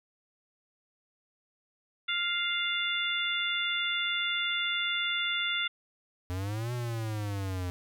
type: harmonic tone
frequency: 698.5 Hz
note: F5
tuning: in tune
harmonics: 2 / 3 / 4 / 5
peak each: -34 / -33 / -35 / -32 dBFS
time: 2.08-5.68 s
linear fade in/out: 10 ms
type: exponential two-way sweep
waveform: square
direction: up then down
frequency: 88.6 to 123.6 to 88.6 Hz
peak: -32 dBFS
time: 6.3-7.7 s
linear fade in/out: 0 ms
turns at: 6.73 s
effects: none